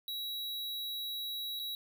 square tone with dropouts, 3880 Hz, B7, 31 cents flat, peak -37 dBFS, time 0.08-1.75 s, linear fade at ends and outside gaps 1 ms, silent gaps 1.593-1.597 s, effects 12-bit

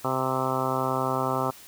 harmonic tone, 130.81 Hz, C3, in tune, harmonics 1 / 2 / 3 / 4 / 5 / 6 / 7 / 8 / 9 / 10, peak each -33 / -33 / -33 / -33 / -33 / -33 / -33 / -33 / -33 / -33 dBFS, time 0.04-1.51 s, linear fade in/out 10 ms, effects white hiss -48 dBFS RMS until 1.67 s

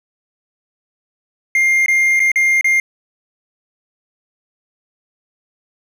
triangle tone with dropouts, 2113 Hz, C7, 16 cents sharp, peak -9 dBFS, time 1.55-2.8 s, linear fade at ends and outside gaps 2 ms, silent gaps 1.861-1.882 / 2.195-2.201 / 2.317-2.358 / 2.611-2.644 s, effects none

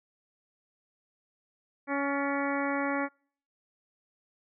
harmonic tone with a mistuned harmonic, 280 Hz, C#4, 18 cents sharp, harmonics 1 / 2 / 3 / 4 / 5 / 6 / 7 / 8, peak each -31 / -34 / -36 / -37 / -38 / -39 / -39 / -40 dBFS, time 1.87-3.09 s, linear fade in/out 50 ms, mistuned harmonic 6, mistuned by +44 cents, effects noise-tail reverb RT60 0.5 s tail -26 dB re dry

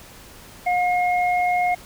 sine tone pair together, 717.1 / 2149 Hz, F5 / C7, +46 / +46 cents, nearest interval octave + perfect fifth, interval 1900 cents, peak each -18 / -25 dBFS, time 0.66-1.75 s, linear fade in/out 10 ms, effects pink hiss -44 dBFS RMS until 1.85 s

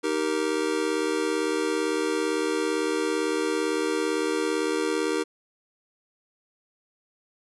square chord, Eb major, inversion none, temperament just, 311.1 / 388.9 / 466.7 Hz, Eb4 / G4 / Bb4, 0 / -14 / +2 cents, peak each -29 dBFS, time 0.03-5.24 s, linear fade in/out 20 ms, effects resampled to 24000 Hz + 10-bit

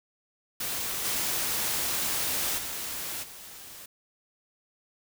white noise with level steps, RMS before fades -32 / -29 / -35 / -45 dBFS, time 0.6-3.86 s, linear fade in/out 5 ms, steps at 1.04 / 2.57 / 3.22 s, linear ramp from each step 20 ms, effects none

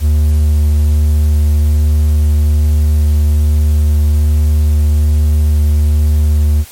triangle tone, 75.1 Hz, D2, 39 cents sharp, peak -5 dBFS, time 0-6.65 s, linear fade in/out 50 ms, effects white hiss -36 dBFS RMS until 6.71 s + MP3 64 kbps

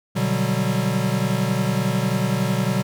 square chord, G major seventh, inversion first, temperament equal, 123.47 / 146.83 / 185 / 196 Hz, B2 / D3 / F#3 / G3, 0 / 0 / 0 / 0 cents, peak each -25 / -27 / -25 / -26 dBFS, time 0.15-2.83 s, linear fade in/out 20 ms, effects none

